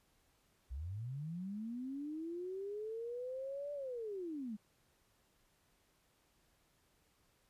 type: linear two-way sweep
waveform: sine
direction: up then down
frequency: 58.27 to 586 to 199.6 Hz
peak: -40 dBFS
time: 0.7-4.57 s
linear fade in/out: 20 ms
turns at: 3.73 s
effects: pink hiss -74 dBFS RMS until 7.49 s + resampled to 32000 Hz